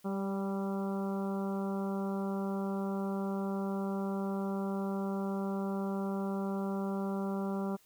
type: harmonic tone with a mistuned harmonic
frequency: 196 Hz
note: G3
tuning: in tune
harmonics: 1 / 2 / 3 / 4 / 5 / 6 / 7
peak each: -33 / -39 / -43 / -45 / -47 / -49 / -50 dBFS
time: 0.04-7.77 s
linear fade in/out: 20 ms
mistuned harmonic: 3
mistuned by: -17 cents
effects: white hiss -65 dBFS RMS until 7.85 s